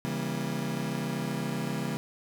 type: chord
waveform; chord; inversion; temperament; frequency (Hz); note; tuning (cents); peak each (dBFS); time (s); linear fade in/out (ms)
35% pulse; C# diminished seventh; none; just; 138.59 / 166.31 / 199.57 / 239.5; C#3 / E3 / G3 / Bb3; 0 / +16 / +31 / +47; -34; 0.05-1.97; 0
effects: none